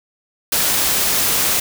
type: noise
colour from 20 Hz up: white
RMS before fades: -17 dBFS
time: 0.52-1.6 s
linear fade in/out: 5 ms
effects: none